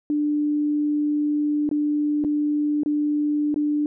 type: tone with dropouts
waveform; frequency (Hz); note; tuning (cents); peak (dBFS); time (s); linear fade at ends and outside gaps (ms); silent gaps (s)
sine; 296.4; D4; +16; -19; 0.1-3.86; 1; 1.691-1.713 / 2.24-2.247 / 2.834-2.86 / 3.543-3.56
effects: none